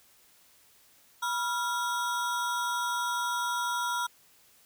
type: ring-modulated tone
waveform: square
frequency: 1178 Hz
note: D6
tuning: 5 cents sharp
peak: -26 dBFS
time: 1.22-4.07 s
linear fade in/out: 10 ms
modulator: 206 Hz
effects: white hiss -61 dBFS RMS until 4.65 s